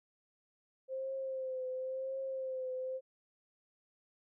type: tone with vibrato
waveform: sine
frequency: 523.3 Hz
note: C5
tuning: in tune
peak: -36 dBFS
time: 0.88-3.01 s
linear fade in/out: 50 ms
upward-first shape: triangle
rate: 0.95 Hz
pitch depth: 42 cents each way
effects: none